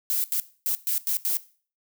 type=noise bursts at uneven times; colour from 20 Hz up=violet; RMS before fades=-25 dBFS; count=6; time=0.1-0.24 / 0.32-0.4 / 0.66-0.75 / 0.87-0.98 / 1.07-1.17 / 1.25-1.37 s; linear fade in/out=0 ms; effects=noise-tail reverb RT60 0.4 s tail -17 dB re dry